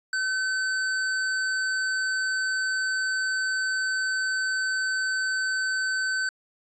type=tone; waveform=square; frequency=1528 Hz; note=G6; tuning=45 cents flat; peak=-25 dBFS; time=0.13-6.29 s; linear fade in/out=2 ms; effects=resampled to 22050 Hz + 11-bit